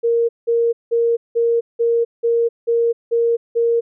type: tone bursts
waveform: sine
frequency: 466.2 Hz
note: A#4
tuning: in tune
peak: -13 dBFS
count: 9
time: 0.03-3.81 s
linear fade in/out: 20 ms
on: 260 ms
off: 180 ms
effects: none